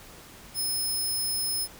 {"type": "tone", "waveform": "10% pulse", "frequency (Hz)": 5190, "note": "E8", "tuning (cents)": -28, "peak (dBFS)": -21, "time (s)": [0.54, 1.68], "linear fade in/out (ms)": 50, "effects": ["pink hiss -48 dBFS RMS until 1.79 s"]}